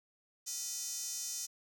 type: tone with high-pass filter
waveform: square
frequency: 277.2 Hz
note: C#4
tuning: in tune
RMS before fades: -40 dBFS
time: 0.46-1.47 s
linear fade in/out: 20 ms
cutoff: 6200 Hz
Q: 3.8
effects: none